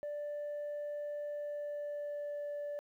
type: tone with pitch glide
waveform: sine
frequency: 587.3 to 582.6 Hz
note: D5 to D5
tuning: 0 to -14 cents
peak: -35 dBFS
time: 0.03-2.79 s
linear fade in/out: 0 ms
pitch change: -14 cents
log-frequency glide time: 1.29-2.52 s
effects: tanh soft clip ceiling -36 dBFS + 12-bit